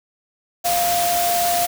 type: tone in noise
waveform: sine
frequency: 698.5 Hz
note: F5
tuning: in tune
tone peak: -18 dBFS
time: 0.64-1.67 s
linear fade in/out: 20 ms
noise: white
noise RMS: -23 dBFS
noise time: 0.64-1.67 s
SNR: +2 dB
effects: none